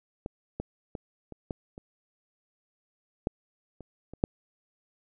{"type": "clicks", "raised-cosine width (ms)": 2, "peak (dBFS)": [-21, -19, -22, -28, -19, -29, -13, -30, -29, -9], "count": 10, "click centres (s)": [0.261, 0.6, 0.952, 1.323, 1.508, 1.779, 3.271, 3.807, 4.136, 4.239], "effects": []}